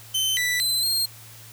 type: tone with pitch steps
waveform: sawtooth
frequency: 3074 / 1974 / 4056 / 4207 Hz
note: G7 / B6 / B7 / C8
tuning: -35 / -1 / +45 / +9 cents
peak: -18 dBFS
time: 0.14-1.06 s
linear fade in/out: 10 ms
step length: 230 ms
effects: added 112 Hz sine -47 dBFS peak until 1.52 s + white hiss -46 dBFS RMS until 1.52 s